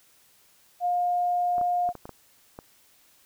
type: tone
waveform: sine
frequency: 710 Hz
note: F5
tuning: 28 cents sharp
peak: -22 dBFS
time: 0.8-1.93 s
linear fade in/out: 50 ms
type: clicks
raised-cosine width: 1 ms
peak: -25 dBFS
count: 7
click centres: 1.582 / 1.613 / 1.89 / 1.953 / 2.055 / 2.093 / 2.589 s
effects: white hiss -60 dBFS RMS until 3.25 s